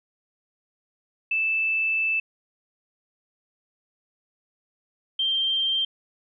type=tone pair in turn; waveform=sine; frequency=2637 / 3158 Hz; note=E7 / G7; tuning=0 / +12 cents; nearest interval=minor third; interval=312 cents; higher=second; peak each=-21 dBFS; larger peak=neither; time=1.31-2.2 / 5.19-5.85 s; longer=first; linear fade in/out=5 ms; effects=none